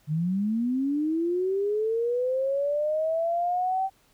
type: linear sweep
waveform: sine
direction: up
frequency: 145.8 to 776 Hz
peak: -23 dBFS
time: 0.07-3.9 s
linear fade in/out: 50 ms
effects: pink hiss -63 dBFS RMS until 4.13 s